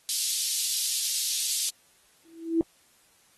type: high-pass noise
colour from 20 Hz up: pink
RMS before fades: -28 dBFS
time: 0.09-1.69 s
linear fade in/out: 0 ms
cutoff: 3800 Hz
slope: 24 dB/octave
type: tone with exponential growth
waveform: sine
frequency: 329.6 Hz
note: E4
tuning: in tune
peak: -17 dBFS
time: 2.25-2.61 s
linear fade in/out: 1 ms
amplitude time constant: 77 ms
effects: white hiss -62 dBFS RMS until 3.37 s + AAC 32 kbps